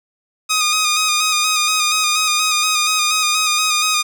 10% pulse tone with vibrato, 1239 Hz, D#6, 8 cents flat, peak -6 dBFS, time 0.49-4.03 s, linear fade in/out 20 ms, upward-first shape square, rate 4.2 Hz, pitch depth 28 cents each way, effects none

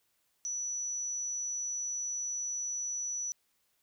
sine tone, 5920 Hz, F#8, in tune, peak -33 dBFS, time 0.45-3.32 s, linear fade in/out 0 ms, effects white hiss -75 dBFS RMS until 3.82 s

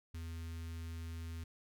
square tone with notch filter, 82.41 Hz, E2, in tune, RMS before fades -44 dBFS, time 0.14-1.44 s, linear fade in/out 5 ms, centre 640 Hz, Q 0.52, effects none

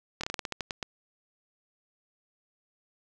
slowing click train, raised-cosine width 0.2 ms, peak -15 dBFS, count 11, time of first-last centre 0.21-0.828 s, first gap 25 ms, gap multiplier 1.19, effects none

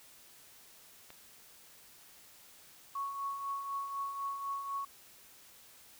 click, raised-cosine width 0.3 ms, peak -34 dBFS, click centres 1.104 s
sine tone with tremolo, 1109 Hz, C#6, in tune, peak -33 dBFS, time 2.95-4.85 s, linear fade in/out 5 ms, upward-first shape triangle, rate 4 Hz, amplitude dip 55%
effects white hiss -58 dBFS RMS until 5.99 s

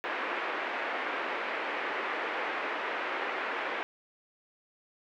white band-pass noise, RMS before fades -34 dBFS, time 0.04-3.83 s, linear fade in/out 0 ms, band 320 to 2200 Hz, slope 24 dB/octave, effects none

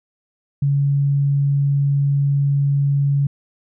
sine tone, 140.8 Hz, C#3, 27 cents sharp, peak -14 dBFS, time 0.62-3.27 s, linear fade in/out 5 ms, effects none

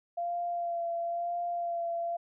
sine tone with vibrato, 688 Hz, F5, 26 cents flat, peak -30 dBFS, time 0.17-2.17 s, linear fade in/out 10 ms, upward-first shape sine, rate 1 Hz, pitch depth 21 cents each way, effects none

